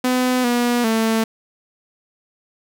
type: tone with pitch steps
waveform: sawtooth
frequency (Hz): 252.5 / 241.4 / 223.4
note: B3 / B3 / A3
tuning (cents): +39 / -39 / +27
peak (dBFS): -12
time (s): 0.04-1.24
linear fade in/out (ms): 5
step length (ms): 400
effects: none